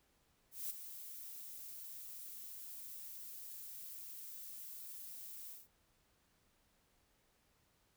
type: noise with ADSR envelope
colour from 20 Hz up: violet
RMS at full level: -40 dBFS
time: 0.51-5.68 s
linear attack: 190 ms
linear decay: 14 ms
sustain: -10 dB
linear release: 180 ms
effects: pink hiss -75 dBFS RMS until 7.96 s